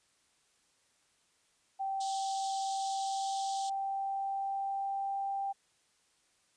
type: tone with pitch glide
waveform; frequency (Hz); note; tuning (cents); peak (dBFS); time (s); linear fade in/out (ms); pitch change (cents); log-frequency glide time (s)
sine; 778 to 788.4; G5 to G5; -13 to +10; -32; 1.79-5.53; 20; +23; 2.62-5.23
type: band-pass noise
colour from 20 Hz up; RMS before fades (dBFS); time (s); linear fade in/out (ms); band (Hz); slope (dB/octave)
pink; -45; 2-3.7; 10; 3100 to 8800; 96
effects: white hiss -71 dBFS RMS until 6.56 s + resampled to 22050 Hz